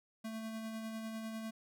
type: tone with tremolo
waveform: square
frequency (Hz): 222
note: A3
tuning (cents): +16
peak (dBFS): -40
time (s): 0.24-1.51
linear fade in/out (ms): 10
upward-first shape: sine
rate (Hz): 10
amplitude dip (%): 30
effects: none